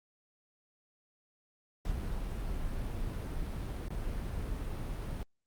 brown noise with dropouts, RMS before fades -36 dBFS, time 1.85-5.23 s, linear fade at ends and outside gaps 1 ms, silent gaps 3.883-3.904 s, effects Opus 48 kbps

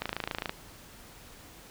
click train, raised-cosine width 0.3 ms, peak -15 dBFS, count 14, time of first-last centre 0.02-0.494 s, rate 27.4 Hz, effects pink hiss -51 dBFS RMS until 1.7 s

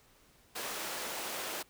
pink high-pass noise, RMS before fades -39 dBFS, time 0.55-1.63 s, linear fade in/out 10 ms, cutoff 420 Hz, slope 12 dB/octave, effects pink hiss -64 dBFS RMS until 1.69 s

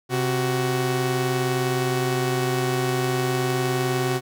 sawtooth tone pair together, 130.81 / 372.8 Hz, C3 / F#4, 0 / +13 cents, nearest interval octave + tritone, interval 1813 cents, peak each -20 dBFS, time 0.09-4.21 s, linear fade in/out 50 ms, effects none

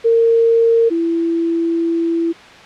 sine tone pair in turn, 459.2 / 333.7 Hz, A#4 / E4, -26 / +21 cents, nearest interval tritone, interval 553 cents, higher first, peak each -9 / -14 dBFS, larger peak first, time 0.04-0.9 / 0.9-2.33 s, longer second, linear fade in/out 20 ms, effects white hiss -38 dBFS RMS until 2.65 s + low-pass 3000 Hz 12 dB/octave

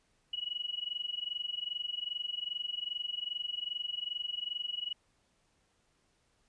sine tone with amplitude modulation, 2925 Hz, F#7, 21 cents flat, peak -31 dBFS, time 0.33-4.93 s, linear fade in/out 5 ms, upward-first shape sine, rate 22.5 Hz, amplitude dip 90%, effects pink hiss -73 dBFS RMS until 6.48 s + resampled to 22050 Hz

